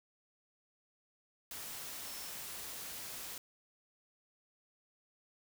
sine tone in noise, 5370 Hz, E8, 31 cents sharp, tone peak -52 dBFS, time 2.06-2.3 s, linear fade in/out 2 ms, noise white, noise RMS -45 dBFS, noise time 1.51-3.38 s, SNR -10 dB, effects none

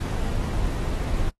brown noise, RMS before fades -25 dBFS, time 0-1.3 s, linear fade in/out 10 ms, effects noise-tail reverb RT60 0.1 s tail -19 dB re dry + AAC 32 kbps

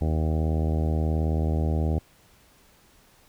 harmonic tone, 78.7 Hz, D#2, 20 cents sharp, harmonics 1 / 2 / 3 / 4 / 5 / 6 / 7 / 8 / 9 / 10, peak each -23 / -29 / -33 / -35 / -37 / -39 / -40 / -41 / -42 / -43 dBFS, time 0.01-1.99 s, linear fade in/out 5 ms, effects pink hiss -58 dBFS RMS until 3.28 s

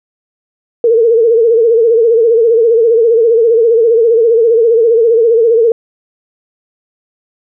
sine tone with vibrato, 458.8 Hz, A#4, 28 cents flat, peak -5 dBFS, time 0.84-5.72 s, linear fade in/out 2 ms, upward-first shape sine, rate 15 Hz, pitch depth 78 cents each way, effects none

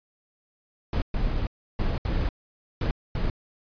brown noise bursts at uneven times, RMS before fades -25 dBFS, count 6, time 0.93-1.02 / 1.14-1.47 / 1.79-1.98 / 2.05-2.29 / 2.81-2.91 / 3.15-3.3 s, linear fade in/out 2 ms, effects resampled to 11025 Hz

